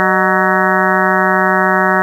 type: harmonic tone with a mistuned harmonic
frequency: 187.2 Hz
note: F#3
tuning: 20 cents sharp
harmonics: 1 / 2 / 3 / 4 / 5 / 6 / 7 / 8 / 9 / 10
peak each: -19 / -19 / -19 / -19 / -19 / -19 / -19 / -19 / -19 / -19 dBFS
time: 0-2.02 s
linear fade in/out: 0 ms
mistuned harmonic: 3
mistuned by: +140 cents
effects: 7-bit